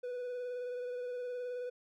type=tone with vibrato; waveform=triangle; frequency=493.9 Hz; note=B4; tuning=in tune; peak=-35 dBFS; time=0.03-1.7 s; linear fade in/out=10 ms; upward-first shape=triangle; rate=19 Hz; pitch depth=27 cents each way; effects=none